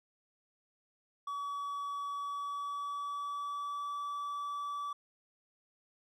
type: tone with pitch glide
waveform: triangle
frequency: 1138 to 1153.2 Hz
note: C#6 to D6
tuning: +45 to -32 cents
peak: -34 dBFS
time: 1.27-4.93 s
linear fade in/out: 5 ms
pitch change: +23 cents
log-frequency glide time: 2.1-3.95 s
effects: none